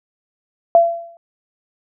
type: tone with exponential decay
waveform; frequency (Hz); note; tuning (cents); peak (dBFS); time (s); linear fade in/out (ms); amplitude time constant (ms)
sine; 678; E5; +49; -4; 0.75-1.17; 1; 91
effects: none